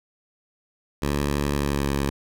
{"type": "tone with pitch glide", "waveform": "10% pulse", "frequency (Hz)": [71.8, 69.84], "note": ["D2", "C#2"], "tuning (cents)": [-39, 14], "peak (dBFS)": -14, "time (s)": [1.02, 2.1], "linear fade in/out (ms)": 5, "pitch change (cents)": -47, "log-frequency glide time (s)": [1.54, 1.89], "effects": []}